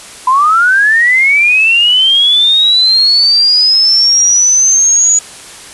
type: linear sweep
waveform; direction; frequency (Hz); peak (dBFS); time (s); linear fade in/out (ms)
sine; up; 994 to 6850; -5; 0.27-5.19; 5
effects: white hiss -31 dBFS RMS until 5.73 s + resampled to 24000 Hz